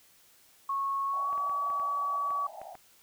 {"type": "tone with pitch glide", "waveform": "sine", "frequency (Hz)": [1100, 1137.5], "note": ["C#6", "C#6"], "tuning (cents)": [-14, 44], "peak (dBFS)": -28, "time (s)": [0.69, 2.47], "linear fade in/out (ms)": 5, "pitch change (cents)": 58, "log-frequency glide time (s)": [1.06, 1.38]}
{"type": "band-pass noise", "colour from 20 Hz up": "white", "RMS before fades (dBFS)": -46, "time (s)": [1.13, 2.76], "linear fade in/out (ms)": 10, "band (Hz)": [610, 860], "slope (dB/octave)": 96}
{"type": "clicks", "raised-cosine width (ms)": 0.5, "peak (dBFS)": -34, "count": 8, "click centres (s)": [1.329, 1.378, 1.496, 1.702, 1.798, 2.306, 2.616, 2.753]}
{"effects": ["white hiss -61 dBFS RMS until 3.02 s"]}